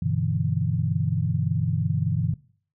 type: chord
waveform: sine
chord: E minor seventh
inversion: first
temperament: equal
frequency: 98 / 123.47 / 146.83 / 164.81 Hz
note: G2 / B2 / D3 / E3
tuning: 0 / 0 / 0 / 0 cents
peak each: -27 dBFS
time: 0.02-2.34 s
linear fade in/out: 5 ms
effects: noise-tail reverb RT60 0.5 s tail -21 dB re dry